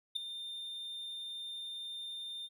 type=tone with ADSR envelope; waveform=triangle; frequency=3611 Hz; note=A7; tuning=44 cents sharp; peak=-27 dBFS; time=0.15-2.49 s; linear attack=14 ms; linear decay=4 ms; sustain=-12 dB; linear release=43 ms; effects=none